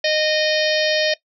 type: harmonic tone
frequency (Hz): 616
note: D#5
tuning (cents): -17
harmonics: 1 / 3 / 4 / 5 / 6 / 7 / 8 / 9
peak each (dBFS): -19 / -24 / -25 / -26 / -27 / -27 / -28 / -29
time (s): 0.04-1.14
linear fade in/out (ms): 5
effects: noise-tail reverb RT60 0.1 s tail -19 dB re dry